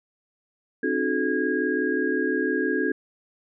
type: tone cluster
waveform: sine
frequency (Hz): 266.5 / 305.9 / 365.3 / 431.1 / 1638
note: C4 / D#4 / F#4 / A4 / G#6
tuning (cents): +32 / -29 / -22 / -35 / -24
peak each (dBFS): -28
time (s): 0.83-2.92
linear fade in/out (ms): 5
effects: none